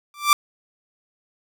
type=tone with exponential growth; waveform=sawtooth; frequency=1174.7 Hz; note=D6; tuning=in tune; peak=-5 dBFS; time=0.14-0.33 s; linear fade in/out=1 ms; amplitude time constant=41 ms; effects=none